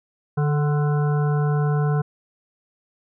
harmonic tone with a mistuned harmonic, 148.3 Hz, D3, 17 cents sharp, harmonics 1 / 3 / 5 / 7 / 9 / 10, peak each -18 / -28 / -32 / -35 / -37 / -38 dBFS, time 0.37-2.02 s, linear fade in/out 10 ms, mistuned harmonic 3, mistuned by -29 cents, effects none

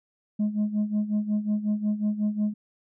sine tone with tremolo, 210.2 Hz, G#3, 21 cents sharp, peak -18 dBFS, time 0.39-2.54 s, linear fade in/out 10 ms, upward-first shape sine, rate 5.5 Hz, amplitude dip 80%, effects tanh soft clip ceiling -20 dBFS

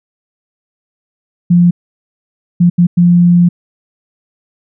sine tone bursts at uneven times, 174.61 Hz, F3, in tune, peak -4 dBFS, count 4, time 1.5-1.71 / 2.6-2.7 / 2.78-2.87 / 2.97-3.49 s, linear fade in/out 10 ms, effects none

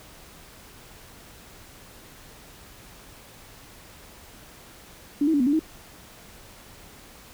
sine tone with pitch steps, 288.6 / 321.5 / 286.4 / 247.1 / 286.5 / 316.4 Hz, D4 / E4 / D4 / B3 / D4 / D#4, -30 / -43 / -43 / +1 / -43 / +29 cents, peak -18 dBFS, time 5.21-5.594 s, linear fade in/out 5 ms, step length 64 ms, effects pink hiss -48 dBFS RMS until 7.33 s

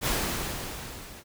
pink noise with level ramp, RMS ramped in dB -25 to -46 dBFS, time 0.01-1.24 s, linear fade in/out 50 ms, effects none

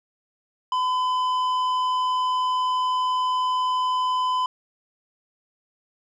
sine tone with tanh clipping, 1011 Hz, B5, 40 cents sharp, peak -22 dBFS, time 0.72-4.46 s, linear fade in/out 2 ms, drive 9 dB, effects none

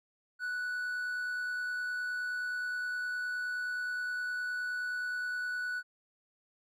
triangle tone with amplitude modulation, 1480 Hz, F#6, in tune, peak -30 dBFS, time 0.39-5.83 s, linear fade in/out 50 ms, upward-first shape sine, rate 69.6 Hz, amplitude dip 25%, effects none

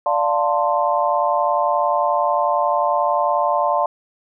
sine chord, D minor seventh, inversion none, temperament equal with one note detuned, 587.3 / 698.5 / 889.7 / 1046.5 Hz, D5 / F5 / A5 / C6, 0 / 0 / +19 / 0 cents, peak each -21 dBFS, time 0.06-3.86 s, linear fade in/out 2 ms, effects none

